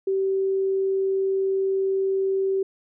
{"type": "tone", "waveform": "sine", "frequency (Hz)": 385.9, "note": "G4", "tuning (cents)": -27, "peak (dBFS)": -20, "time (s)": [0.07, 2.63], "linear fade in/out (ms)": 5, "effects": []}